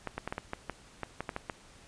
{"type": "clicks", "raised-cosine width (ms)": 0.5, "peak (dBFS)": -19, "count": 12, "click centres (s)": [0.073, 0.18, 0.276, 0.325, 0.381, 0.534, 0.697, 1.033, 1.206, 1.292, 1.364, 1.498], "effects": ["pink hiss -56 dBFS RMS until 1.87 s", "resampled to 22050 Hz"]}